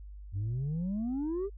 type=exponential sweep; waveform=sine; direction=up; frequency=92.5 to 415.3 Hz; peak=-28 dBFS; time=0.32-1.5 s; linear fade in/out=50 ms; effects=tanh soft clip ceiling -29 dBFS + added 50 Hz sine -43 dBFS peak until 1.57 s